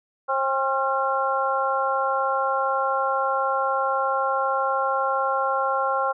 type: harmonic tone with a mistuned harmonic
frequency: 267.6 Hz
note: C4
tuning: 39 cents sharp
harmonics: 2 / 3 / 4 / 5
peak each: -26 / -26 / -26 / -26 dBFS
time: 0.28-6.13 s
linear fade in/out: 20 ms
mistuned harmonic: 5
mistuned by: +42 cents
effects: none